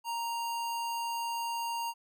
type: tone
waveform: square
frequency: 932.3 Hz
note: A#5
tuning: in tune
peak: -33 dBFS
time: 0.04-1.94 s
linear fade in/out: 50 ms
effects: none